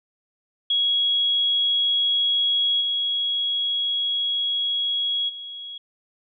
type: tone with level steps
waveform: sine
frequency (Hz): 3322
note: G#7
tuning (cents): 0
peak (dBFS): -18 / -21 / -33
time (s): 0.7-5.78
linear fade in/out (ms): 5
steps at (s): 2.8 / 5.28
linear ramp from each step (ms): 20
effects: none